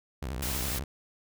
sawtooth tone with vibrato, 64.8 Hz, C2, 16 cents flat, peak -29 dBFS, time 0.22-0.84 s, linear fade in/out 5 ms, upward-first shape square, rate 12 Hz, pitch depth 190 cents each way
white noise, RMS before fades -34 dBFS, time 0.42-0.79 s, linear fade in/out 5 ms
effects none

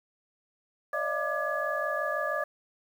sine tone cluster, 567 / 613 / 680 / 1188 / 1689 Hz, C#5 / D#5 / F5 / D6 / G#6, +39 / -26 / -46 / +20 / +29 cents, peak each -35 / -33 / -38 / -33 / -33 dBFS, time 0.93-2.44 s, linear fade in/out 5 ms, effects 9-bit

